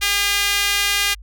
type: tone with high-pass filter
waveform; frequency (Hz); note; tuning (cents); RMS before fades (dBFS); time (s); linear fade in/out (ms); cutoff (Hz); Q
sawtooth; 404.5; G#4; -46; -19; 0.01-1.15; 20; 2300; 1.3
effects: added 50 Hz sine -36 dBFS peak until 1.22 s